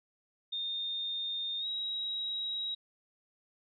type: tone with pitch glide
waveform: sine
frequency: 3648 to 3832 Hz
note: A#7 to A#7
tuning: -38 to +47 cents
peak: -33 dBFS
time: 0.52-2.75 s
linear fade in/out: 10 ms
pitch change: +85 cents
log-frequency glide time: 1.59-1.66 s
effects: none